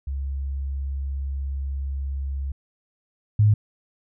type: tone pair in turn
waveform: sine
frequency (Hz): 68.4 / 105.54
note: C#2 / G#2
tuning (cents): -23 / +28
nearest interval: minor sixth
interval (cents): 751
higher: second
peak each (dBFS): -25 / -13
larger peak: second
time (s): 0.07-2.52 / 3.39-3.54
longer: first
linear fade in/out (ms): 5
effects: none